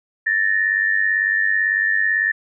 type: tone pair together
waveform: sine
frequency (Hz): 1750 / 1848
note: A6 / A#6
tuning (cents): -10 / -16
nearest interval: minor second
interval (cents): 94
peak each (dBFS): -18 / -19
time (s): 0.26-2.32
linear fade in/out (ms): 10
effects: none